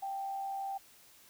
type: tone with frequency modulation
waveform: sine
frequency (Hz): 784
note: G5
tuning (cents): 0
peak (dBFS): -35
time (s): 0.02-0.78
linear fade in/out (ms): 10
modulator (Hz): 81.8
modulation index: 0.27
effects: white hiss -60 dBFS RMS until 1.29 s